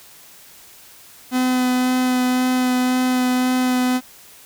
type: tone with vibrato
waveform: 45% pulse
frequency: 252.9 Hz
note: B3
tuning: 41 cents sharp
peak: -16 dBFS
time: 1.31-4.01 s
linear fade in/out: 50 ms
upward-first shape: sine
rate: 1.9 Hz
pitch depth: 10 cents each way
effects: white hiss -45 dBFS RMS until 4.45 s